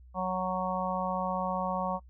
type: harmonic tone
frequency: 185 Hz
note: F#3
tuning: in tune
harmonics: 1 / 3 / 4 / 5 / 6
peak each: -35 / -35 / -35 / -35 / -35 dBFS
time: 0.14-2 s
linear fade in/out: 50 ms
effects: noise-tail reverb RT60 0.1 s tail -25 dB re dry + added 62 Hz sine -50 dBFS peak until 2.09 s